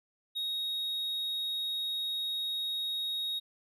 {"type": "tone", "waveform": "triangle", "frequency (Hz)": 3760, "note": "A#7", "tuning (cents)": 14, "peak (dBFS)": -30, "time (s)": [0.35, 3.4], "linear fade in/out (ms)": 20, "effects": []}